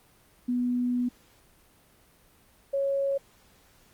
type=tone pair in turn; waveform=sine; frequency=246 / 552.3 Hz; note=B3 / C#5; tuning=-7 / -6 cents; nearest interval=octave + major second; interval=1401 cents; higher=second; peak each=-24 dBFS; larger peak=neither; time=0.48-1.09 / 2.73-3.18 s; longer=first; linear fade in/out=10 ms; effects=pink hiss -60 dBFS RMS until 3.93 s + Opus 32 kbps